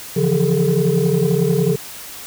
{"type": "tone cluster", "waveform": "sine", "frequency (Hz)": [141.6, 166.1, 177.2, 409, 445.4], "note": ["C#3", "E3", "F3", "G#4", "A4"], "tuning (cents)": [37, 13, 25, -26, 21], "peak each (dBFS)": -19, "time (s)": [0.16, 1.76], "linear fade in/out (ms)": 10, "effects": ["tanh soft clip ceiling -7 dBFS", "white hiss -34 dBFS RMS until 2.26 s"]}